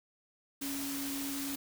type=tone in noise; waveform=sine; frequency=277.4 Hz; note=C#4; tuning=1 cent sharp; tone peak=-37 dBFS; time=0.61-1.56 s; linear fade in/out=10 ms; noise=white; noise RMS=-40 dBFS; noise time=0.61-1.56 s; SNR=0 dB; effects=none